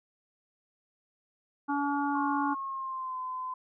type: harmonic tone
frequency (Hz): 285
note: C#4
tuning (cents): +48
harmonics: 1 / 3 / 4 / 5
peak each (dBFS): -30 / -31 / -36 / -37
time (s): 1.68-2.55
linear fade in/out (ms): 20
type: tone with pitch glide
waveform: sine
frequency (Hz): 1084 to 1023.2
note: C#6 to C6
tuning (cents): -39 to -39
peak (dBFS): -33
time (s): 2.15-3.54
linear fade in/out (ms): 5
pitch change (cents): -100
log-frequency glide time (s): 2.66-3.18
effects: none